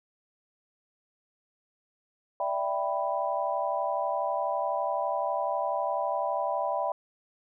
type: chord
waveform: sine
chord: E minor seventh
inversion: third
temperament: equal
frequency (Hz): 587.3 / 659.3 / 784 / 987.8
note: D5 / E5 / G5 / B5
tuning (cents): 0 / 0 / 0 / 0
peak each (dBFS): -32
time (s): 2.4-6.92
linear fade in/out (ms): 2
effects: none